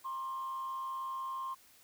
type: tone with frequency modulation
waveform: sine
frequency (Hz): 1061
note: C6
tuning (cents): +24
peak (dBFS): -35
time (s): 0.04-1.55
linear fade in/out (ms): 20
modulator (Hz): 100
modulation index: 0.39
effects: tanh soft clip ceiling -33 dBFS + white hiss -62 dBFS RMS until 1.83 s